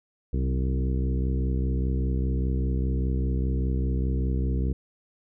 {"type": "harmonic tone with a mistuned harmonic", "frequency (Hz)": 65, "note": "C2", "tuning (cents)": -11, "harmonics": [1, 2, 3, 4, 5, 6, 7], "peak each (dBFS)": [-24, -30, -34, -36, -38, -40, -41], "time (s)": [0.33, 4.73], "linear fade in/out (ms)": 5, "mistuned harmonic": 3, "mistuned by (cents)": -29, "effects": []}